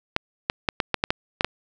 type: clicks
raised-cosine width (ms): 0.3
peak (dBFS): -4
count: 9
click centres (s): 0.164 / 0.499 / 0.688 / 0.802 / 0.943 / 1.039 / 1.105 / 1.409 / 1.446
effects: none